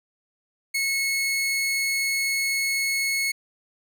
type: tone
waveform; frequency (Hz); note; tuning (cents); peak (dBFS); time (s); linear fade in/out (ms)
sawtooth; 2188; C#7; -23; -19; 0.74-3.32; 10
effects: none